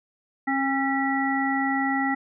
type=harmonic tone with a mistuned harmonic; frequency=270 Hz; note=C#4; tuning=45 cents flat; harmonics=1 / 3 / 5 / 7; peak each=-25 / -27 / -33 / -27 dBFS; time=0.47-2.15 s; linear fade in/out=10 ms; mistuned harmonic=7; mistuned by=+50 cents; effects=none